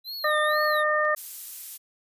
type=tone with vibrato; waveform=square; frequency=3939 Hz; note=B7; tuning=5 cents flat; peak=-33 dBFS; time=0.04-0.84 s; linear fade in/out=50 ms; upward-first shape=sine; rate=2.1 Hz; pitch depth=180 cents each way
type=harmonic tone; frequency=607 Hz; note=D#5; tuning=43 cents flat; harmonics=1 / 2 / 3; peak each=-25 / -25 / -25 dBFS; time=0.24-1.15 s; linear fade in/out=5 ms
type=clicks; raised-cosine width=0.2 ms; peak=-34 dBFS; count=7; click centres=0.313 / 0.377 / 0.514 / 0.646 / 0.768 / 0.798 / 1.051 s
type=noise; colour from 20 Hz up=violet; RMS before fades=-35 dBFS; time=1.16-1.78 s; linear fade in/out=20 ms
effects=resampled to 32000 Hz